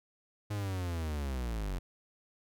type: linear sweep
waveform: 45% pulse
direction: down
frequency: 105.7 to 43.65 Hz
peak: -33 dBFS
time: 0.5-1.79 s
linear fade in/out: 10 ms
effects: none